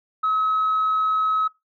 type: tone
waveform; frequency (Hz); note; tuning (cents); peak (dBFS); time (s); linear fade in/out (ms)
sine; 1282; E6; -49; -17; 0.23-1.48; 10
effects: noise-tail reverb RT60 0.2 s tail -22 dB re dry + tanh soft clip ceiling -15 dBFS